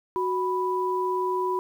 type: tone pair together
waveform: sine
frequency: 370 / 987.8 Hz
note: F#4 / B5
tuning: 0 / 0 cents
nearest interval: octave + perfect fourth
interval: 1700 cents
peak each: -26 dBFS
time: 0.16-1.59 s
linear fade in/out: 0 ms
effects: 9-bit

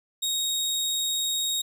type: tone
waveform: 25% pulse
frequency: 3756 Hz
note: A#7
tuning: 12 cents sharp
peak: -21 dBFS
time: 0.22-1.62 s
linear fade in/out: 10 ms
effects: none

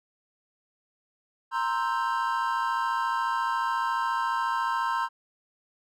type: chord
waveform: triangle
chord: C dominant seventh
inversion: third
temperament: equal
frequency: 932.3 / 1046.5 / 1318.5 / 1568 Hz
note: Bb5 / C6 / E6 / G6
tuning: 0 / 0 / 0 / 0 cents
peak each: -27 / -27 / -32 / -32 dBFS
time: 1.51-5.09 s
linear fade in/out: 50 ms
effects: none

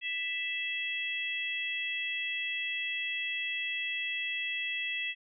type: harmonic tone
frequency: 660 Hz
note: E5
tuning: 2 cents sharp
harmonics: 3 / 4 / 5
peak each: -37 / -34 / -38 dBFS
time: 0.01-5.15 s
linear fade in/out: 50 ms
effects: none

